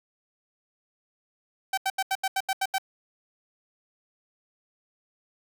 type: tone bursts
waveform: sawtooth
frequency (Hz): 770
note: G5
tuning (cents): -31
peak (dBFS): -20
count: 9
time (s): 1.73-2.783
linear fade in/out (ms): 5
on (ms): 45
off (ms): 81
effects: none